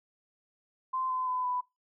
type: tone with pitch steps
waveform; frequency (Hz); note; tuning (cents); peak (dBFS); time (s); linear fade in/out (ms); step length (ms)
sine; 1037 / 1022.7 / 1008.6 / 994.8; C6 / C6 / B5 / B5; -16 / -40 / +36 / +12; -29; 0.93-1.61; 10; 170
effects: noise-tail reverb RT60 0.2 s tail -21 dB re dry